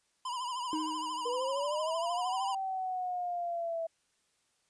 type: tone with vibrato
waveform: square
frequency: 993 Hz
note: B5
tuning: 9 cents sharp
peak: -35 dBFS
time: 0.25-2.55 s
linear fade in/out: 5 ms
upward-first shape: triangle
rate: 13 Hz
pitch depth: 100 cents each way
type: tone with exponential decay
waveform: triangle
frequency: 311.6 Hz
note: D#4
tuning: 3 cents sharp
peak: -29 dBFS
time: 0.73-1.7 s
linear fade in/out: 1 ms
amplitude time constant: 210 ms
type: linear two-way sweep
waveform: sine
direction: up then down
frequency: 475.5 to 784 to 655 Hz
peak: -32 dBFS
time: 1.25-3.87 s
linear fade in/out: 10 ms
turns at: 2.45 s
effects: white hiss -74 dBFS RMS until 4.69 s + resampled to 22050 Hz